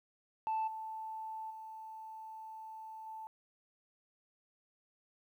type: tone with level steps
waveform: sine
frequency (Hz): 880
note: A5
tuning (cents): 0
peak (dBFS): -30 / -40 / -45 / -43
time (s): 0.47-3.27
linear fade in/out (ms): 0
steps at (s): 0.67 / 1.5 / 3.06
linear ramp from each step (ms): 10
effects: tanh soft clip ceiling -30 dBFS + 12-bit